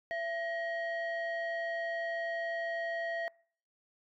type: tone pair together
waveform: sine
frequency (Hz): 672 / 1889.8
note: E5 / A#6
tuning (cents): +33 / +23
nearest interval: octave + tritone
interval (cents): 1790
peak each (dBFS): -33 / -35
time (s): 0.11-3.28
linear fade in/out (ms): 0
effects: noise-tail reverb RT60 0.5 s tail -26 dB re dry + tanh soft clip ceiling -30 dBFS